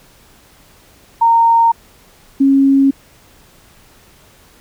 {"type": "tone pair in turn", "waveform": "sine", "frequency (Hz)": [922, 273.3], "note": ["A#5", "C#4"], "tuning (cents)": [-19, -24], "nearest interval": "octave + major sixth", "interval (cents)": 2105, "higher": "first", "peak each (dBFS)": -7, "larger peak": "neither", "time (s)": [[1.21, 1.72], [2.4, 2.91]], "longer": "neither", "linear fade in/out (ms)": 10, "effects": ["pink hiss -47 dBFS RMS until 4.6 s"]}